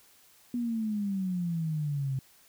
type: exponential sweep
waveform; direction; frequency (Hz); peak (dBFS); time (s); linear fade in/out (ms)
sine; down; 245.2 to 130.81; -28; 0.54-2.19; 2
effects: white hiss -60 dBFS RMS until 2.48 s